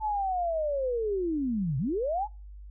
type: linear two-way sweep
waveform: sine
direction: down then up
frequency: 880 to 123.47 to 880 Hz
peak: -26 dBFS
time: 0-2.28 s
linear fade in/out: 50 ms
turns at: 1.78 s
effects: noise-tail reverb RT60 0.3 s tail -24 dB re dry + added 50 Hz sine -42 dBFS peak until 2.7 s